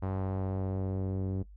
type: tone with low-pass filter sweep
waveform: sawtooth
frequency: 95 Hz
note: F#2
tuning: 46 cents sharp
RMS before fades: -33 dBFS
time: 0.02-1.43 s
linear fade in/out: 10 ms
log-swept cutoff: 990 to 360 Hz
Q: 1.2
effects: noise-tail reverb RT60 0.1 s tail -18 dB re dry + added 50 Hz sine -48 dBFS peak until 1.56 s